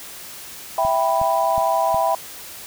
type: chord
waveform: sine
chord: E minor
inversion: none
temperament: equal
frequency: 659.3 / 784 / 987.8 Hz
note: E5 / G5 / B5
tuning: 0 / 0 / 0 cents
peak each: -20 / -21 / -21 dBFS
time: 0.78-2.15 s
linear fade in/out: 2 ms
type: click train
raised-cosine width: 5 ms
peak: -20 dBFS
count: 4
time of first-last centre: 0.85-1.945 s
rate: 2.74 Hz
effects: white hiss -37 dBFS RMS until 2.66 s